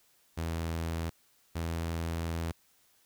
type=tone pair in turn; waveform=sawtooth; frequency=82.41 / 82.94 Hz; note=E2 / E2; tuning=0 / +11 cents; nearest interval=unison; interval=11 cents; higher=second; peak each=-28 dBFS; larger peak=neither; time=0.37-1.1 / 1.55-2.52 s; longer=second; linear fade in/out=10 ms; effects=white hiss -67 dBFS RMS until 3.05 s